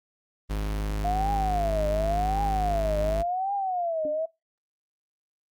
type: tone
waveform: 45% pulse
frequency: 51.7 Hz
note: G#1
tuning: 7 cents flat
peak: -26 dBFS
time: 0.49-3.23 s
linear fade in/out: 20 ms
type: tone with vibrato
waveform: sine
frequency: 698.5 Hz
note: F5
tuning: in tune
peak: -25 dBFS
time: 1.04-4.26 s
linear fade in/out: 10 ms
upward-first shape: triangle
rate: 0.9 Hz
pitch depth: 260 cents each way
type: tone with exponential decay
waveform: sine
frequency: 287.8 Hz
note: D4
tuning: 35 cents flat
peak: -31 dBFS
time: 4.05-4.25 s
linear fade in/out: 1 ms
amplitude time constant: 42 ms
effects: noise-tail reverb RT60 0.2 s tail -22 dB re dry + Opus 32 kbps